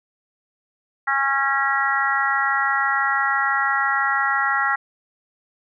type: harmonic tone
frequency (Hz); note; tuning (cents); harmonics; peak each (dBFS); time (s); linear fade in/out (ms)
274; C#4; -20; 3 / 4 / 5 / 6 / 7; -25 / -27 / -22 / -26 / -23; 1.07-4.76; 10
effects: none